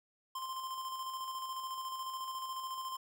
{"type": "tone with tremolo", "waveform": "square", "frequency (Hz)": 1046.5, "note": "C6", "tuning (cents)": 0, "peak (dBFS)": -38, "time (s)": [0.35, 2.97], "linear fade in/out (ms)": 5, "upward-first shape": "square", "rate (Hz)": 14, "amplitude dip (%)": 35, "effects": []}